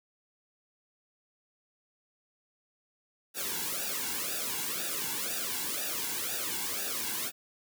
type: noise with flanger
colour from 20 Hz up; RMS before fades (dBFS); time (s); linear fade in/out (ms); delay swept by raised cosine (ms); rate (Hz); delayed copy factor
white; -34; 3.34-7.32; 50; 0.93 to 1.65; 2; -0.9
effects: none